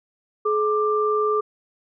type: tone pair together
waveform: sine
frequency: 425.7 / 1184 Hz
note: G#4 / D6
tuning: +43 / +14 cents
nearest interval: octave + tritone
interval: 1771 cents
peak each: -20 / -22 dBFS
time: 0.45-1.41 s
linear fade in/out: 10 ms
effects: none